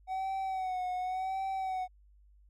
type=tone with vibrato; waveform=triangle; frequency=750 Hz; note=F#5; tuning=23 cents sharp; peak=-30 dBFS; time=0.07-1.88 s; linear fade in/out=50 ms; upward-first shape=sine; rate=0.9 Hz; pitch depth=49 cents each way; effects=added 50 Hz sine -58 dBFS peak until 2.49 s